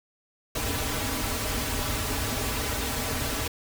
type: noise with comb filter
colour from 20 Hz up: pink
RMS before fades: -29 dBFS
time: 0.55-3.48 s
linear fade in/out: 5 ms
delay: 5.6 ms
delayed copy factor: -1
effects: none